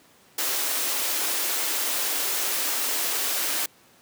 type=high-pass noise; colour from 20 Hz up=white; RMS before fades=-26 dBFS; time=0.38-3.66 s; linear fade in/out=5 ms; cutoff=260 Hz; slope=48 dB/octave; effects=pink hiss -56 dBFS RMS until 4.01 s + high-pass 150 Hz 12 dB/octave